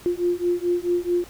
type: beating tone pair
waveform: sine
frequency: 349.2 / 353.8 Hz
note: F4 / F4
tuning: 0 / +23 cents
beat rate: 4.6 Hz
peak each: -23 dBFS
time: 0.06-1.24 s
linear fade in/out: 0 ms
effects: pink hiss -46 dBFS RMS until 1.29 s